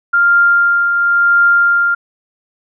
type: tone with tremolo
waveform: sine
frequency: 1396.9 Hz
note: F6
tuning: in tune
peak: -6 dBFS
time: 0.13-1.95 s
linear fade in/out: 10 ms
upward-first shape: triangle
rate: 0.95 Hz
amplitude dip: 45%
effects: none